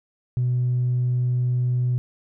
triangle tone with tanh clipping, 124.2 Hz, B2, 10 cents sharp, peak -19 dBFS, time 0.37-1.98 s, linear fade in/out 0 ms, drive 5 dB, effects none

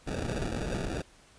pink noise with sample-and-hold, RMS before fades -33 dBFS, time 0.06-1.02 s, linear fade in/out 10 ms, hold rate 1050 Hz, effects pink hiss -58 dBFS RMS until 1.38 s + resampled to 22050 Hz

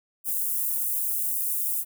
white high-pass noise, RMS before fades -27 dBFS, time 0.24-1.85 s, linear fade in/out 50 ms, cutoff 9900 Hz, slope 24 dB/octave, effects none

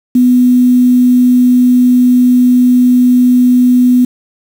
sine tone with quantisation, 248.5 Hz, B3, 11 cents sharp, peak -4 dBFS, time 0.15-4.05 s, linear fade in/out 5 ms, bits 5, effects none

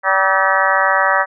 harmonic tone with a mistuned harmonic, 192.2 Hz, G3, 34 cents flat, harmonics 3 / 4 / 5 / 6 / 7 / 8 / 9 / 10, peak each -20 / -20 / -20 / -20 / -20 / -20 / -20 / -20 dBFS, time 0.03-1.26 s, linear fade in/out 50 ms, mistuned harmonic 7, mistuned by -70 cents, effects none

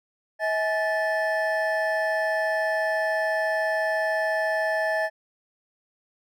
triangle tone cluster, 641 / 841 / 1755 Hz, E5 / G#5 / A6, -49 / +22 / -5 cents, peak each -23 / -29 / -25 dBFS, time 0.39-5.1 s, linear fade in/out 50 ms, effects none

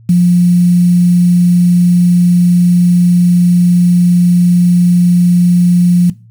sine tone with quantisation, 176.3 Hz, F3, 17 cents sharp, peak -4 dBFS, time 0.09-6.1 s, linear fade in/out 5 ms, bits 5, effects noise-tail reverb RT60 0.3 s tail -19 dB re dry + added 114 Hz sine -37 dBFS peak until 6.3 s

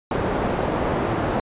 white low-pass noise, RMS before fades -23 dBFS, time 0.11-1.4 s, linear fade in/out 2 ms, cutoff 720 Hz, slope 12 dB/octave, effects resampled to 8000 Hz

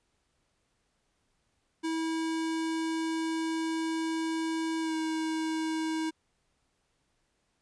square tone with pitch glide, 323.7 to 318.7 Hz, E4 to D#4, -31 to +42 cents, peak -30 dBFS, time 1.83-6.11 s, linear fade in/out 20 ms, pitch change -27 cents, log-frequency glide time 4.81-4.94 s, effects pink hiss -75 dBFS RMS until 7.61 s + resampled to 22050 Hz

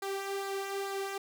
sawtooth tone with flanger, 393.1 Hz, G4, 5 cents sharp, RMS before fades -36 dBFS, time 0.02-1.18 s, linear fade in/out 5 ms, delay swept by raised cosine 0.33 to 2.33 ms, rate 2.3 Hz, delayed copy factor -0.55, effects none

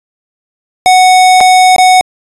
square tone with dropouts, 740 Hz, F#5, in tune, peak -3 dBFS, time 0.86-2.01 s, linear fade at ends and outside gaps 0 ms, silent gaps 1.405-1.41 / 1.762-1.783 s, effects resampled to 24000 Hz

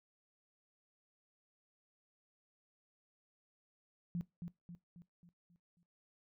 sine tone with echo, 173.7 Hz, F3, 9 cents flat, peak -35 dBFS, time 4.15-4.21 s, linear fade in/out 0 ms, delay 270 ms, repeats 6, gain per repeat -6 dB, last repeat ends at 5.83 s, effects noise-tail reverb RT60 0.2 s tail -20 dB re dry

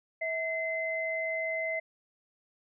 sine tone pair together, 648 / 2057 Hz, E5 / C7, -30 / -30 cents, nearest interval octave + minor sixth, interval 2000 cents, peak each -33 / -32 dBFS, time 0.21-1.8 s, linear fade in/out 10 ms, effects none

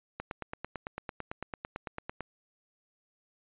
click train, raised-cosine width 0.5 ms, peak -21 dBFS, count 19, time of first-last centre 0.2-2.207 s, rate 8.97 Hz, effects resampled to 8000 Hz

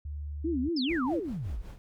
sine tone, 73.42 Hz, D2, in tune, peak -34 dBFS, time 0.05-0.69 s, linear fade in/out 5 ms
sine tone with vibrato, 293.3 Hz, D4, 2 cents flat, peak -27 dBFS, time 0.44-1.2 s, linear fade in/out 10 ms, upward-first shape sine, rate 4.6 Hz, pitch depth 280 cents each way
sine exponential sweep, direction down, 5450 to 40.48 Hz, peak -32 dBFS, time 0.76-1.62 s, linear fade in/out 10 ms
brown noise with tremolo, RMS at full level -43 dBFS, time 0.89-1.78 s, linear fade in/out 0 ms, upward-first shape sine, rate 5.3 Hz, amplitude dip 70%
effects none

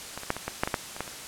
clicks, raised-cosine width 0.5 ms, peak -19 / -23 / -9 / -19 / -14 / -8 / -13 / -9 / -23 / -14 / -25 dBFS, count 11, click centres 0.176 / 0.234 / 0.304 / 0.366 / 0.48 / 0.635 / 0.675 / 0.742 / 0.965 / 1.006 / 1.078 s, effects white hiss -40 dBFS RMS until 1.27 s + low-pass 10000 Hz 12 dB/octave

